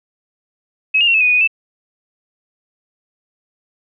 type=tone with pitch steps; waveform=sine; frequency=2562 / 2830 / 2733 / 2602 / 2487 / 2471 / 2486 / 2642 Hz; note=E7 / F7 / F7 / E7 / D#7 / D#7 / D#7 / E7; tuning=-50 / +22 / -38 / -23 / -1 / -13 / -2 / +3 cents; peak=-10 dBFS; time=0.94-1.476 s; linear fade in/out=10 ms; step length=67 ms; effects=none